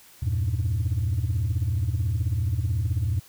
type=chord; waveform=sine; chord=E diminished; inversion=none; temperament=equal; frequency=82.41 / 98 / 116.54 Hz; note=E2 / G2 / Bb2; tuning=0 / 0 / 0 cents; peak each=-25 dBFS; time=0.22-3.2 s; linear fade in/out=10 ms; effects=tanh soft clip ceiling -18 dBFS + white hiss -52 dBFS RMS until 3.28 s